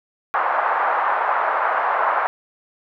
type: band-pass noise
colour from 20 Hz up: pink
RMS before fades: -20 dBFS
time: 0.34-2.27 s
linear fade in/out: 0 ms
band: 740 to 1400 Hz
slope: 24 dB/octave
effects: none